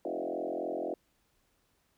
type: tone with frequency modulation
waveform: sine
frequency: 495.8 Hz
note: B4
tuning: 7 cents sharp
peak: -32 dBFS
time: 0.05-0.94 s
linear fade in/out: 2 ms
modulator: 43.7 Hz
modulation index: 4.7
effects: pink hiss -73 dBFS RMS until 1.97 s